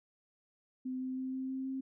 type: tone with pitch steps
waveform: sine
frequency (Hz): 257.1 / 258.7 / 260.4 / 262 / 263.7 / 265.4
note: C4 / C4 / C4 / C4 / C4 / C4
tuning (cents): -30 / -19 / -8 / +2 / +14 / +25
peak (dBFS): -35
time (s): 0.85-1.81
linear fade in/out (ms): 10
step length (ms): 160
effects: none